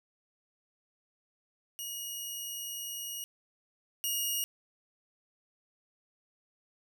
10% pulse tone pair in turn, 2890 / 2870 Hz, F#7 / F7, -41 / +47 cents, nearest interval unison, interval 12 cents, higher first, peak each -29 / -22 dBFS, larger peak second, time 1.79-3.24 / 4.04-4.44 s, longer first, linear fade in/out 0 ms, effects none

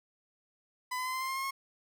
30% pulse tone with pitch steps, 1004 / 1015.1 / 1026.3 / 1037.6 / 1049.1 / 1060.6 / 1072.3 / 1084.2 Hz, B5 / B5 / C6 / C6 / C6 / C6 / C6 / C#6, +28 / +47 / -34 / -15 / +4 / +23 / +42 / -39 cents, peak -30 dBFS, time 0.91-1.51 s, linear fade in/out 10 ms, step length 75 ms, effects none

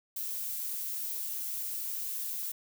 violet noise, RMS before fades -36 dBFS, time 0.16-2.52 s, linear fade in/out 5 ms, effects none

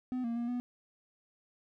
triangle tone with pitch steps, 252.9 / 232.9 / 237.1 / 245.2 Hz, B3 / A#3 / A#3 / B3, +41 / -1 / +30 / -12 cents, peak -30 dBFS, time 0.12-0.6 s, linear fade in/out 0 ms, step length 120 ms, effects none

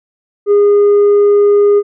sine tone with tanh clipping, 409.1 Hz, G#4, 26 cents flat, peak -6 dBFS, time 0.46-1.83 s, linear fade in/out 50 ms, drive 2 dB, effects none

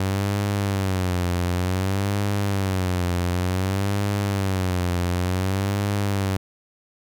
sawtooth tone with vibrato, 94.6 Hz, F#2, 39 cents sharp, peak -17 dBFS, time 0-6.37 s, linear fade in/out 5 ms, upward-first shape sine, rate 0.55 Hz, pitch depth 120 cents each way, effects none

